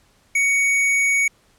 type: tone with tanh clipping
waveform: sine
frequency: 2236 Hz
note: C#7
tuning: 14 cents sharp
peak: -17 dBFS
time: 0.35-1.28 s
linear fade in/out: 5 ms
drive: 17 dB
effects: pink hiss -58 dBFS RMS until 1.58 s + low-pass 11000 Hz 12 dB/octave